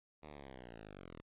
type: linear sweep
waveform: 5% pulse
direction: down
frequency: 77.78 to 37.81 Hz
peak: -39 dBFS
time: 0.22-1.22 s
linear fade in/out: 20 ms
effects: resampled to 8000 Hz